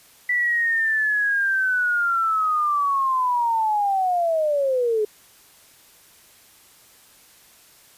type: linear sweep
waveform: sine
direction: down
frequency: 1975.5 to 415.3 Hz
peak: -18 dBFS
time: 0.29-5.05 s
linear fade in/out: 5 ms
effects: white hiss -52 dBFS RMS until 7.97 s + resampled to 32000 Hz